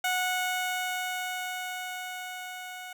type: tone with level ramp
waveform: 15% pulse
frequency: 734 Hz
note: F#5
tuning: 14 cents flat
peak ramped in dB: -19 to -33 dBFS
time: 0.04-2.93 s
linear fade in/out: 5 ms
effects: none